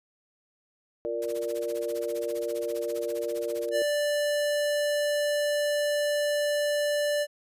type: chord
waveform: sine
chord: Bb major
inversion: second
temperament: equal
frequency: 349.2 / 466.2 / 587.3 Hz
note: F4 / Bb4 / D5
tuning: 0 / 0 / 0 cents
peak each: -35 / -31 / -32 dBFS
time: 1.05-3.82 s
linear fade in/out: 0 ms
type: noise with tremolo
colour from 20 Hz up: white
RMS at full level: -42 dBFS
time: 1.22-3.69 s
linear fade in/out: 0 ms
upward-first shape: sine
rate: 15 Hz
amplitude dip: 100%
type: tone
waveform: square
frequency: 587.3 Hz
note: D5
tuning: in tune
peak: -25 dBFS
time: 3.71-7.27 s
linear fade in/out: 50 ms
effects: resampled to 32000 Hz